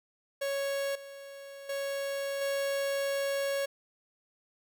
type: tone with level steps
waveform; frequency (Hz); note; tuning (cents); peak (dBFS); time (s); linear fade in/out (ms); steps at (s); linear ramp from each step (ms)
45% pulse; 554.4; C#5; 0; -30 / -44 / -32 / -29; 0.41-3.66; 10; 0.95 / 1.69 / 2.41; 5
effects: none